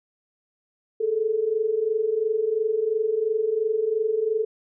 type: tone pair together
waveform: sine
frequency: 421.4 / 444.3 Hz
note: G#4 / A4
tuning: +25 / +17 cents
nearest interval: minor second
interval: 92 cents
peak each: -26 / -22 dBFS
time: 1-4.45 s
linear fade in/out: 10 ms
effects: none